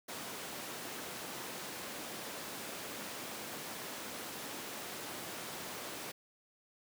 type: high-pass noise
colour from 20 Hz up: pink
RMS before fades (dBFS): -44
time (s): 0.08-6.12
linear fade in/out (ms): 10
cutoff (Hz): 230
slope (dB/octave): 12
effects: none